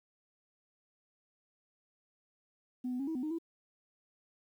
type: tone with pitch steps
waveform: sine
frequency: 251.1 / 249.6 / 274.1 / 321.9 / 252.2 / 308.4 / 331.1 Hz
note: B3 / B3 / C#4 / E4 / B3 / D#4 / E4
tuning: +29 / +19 / -19 / -41 / +36 / -15 / +8 cents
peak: -32 dBFS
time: 2.84-3.386 s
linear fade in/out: 10 ms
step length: 78 ms
effects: tanh soft clip ceiling -30 dBFS + 11-bit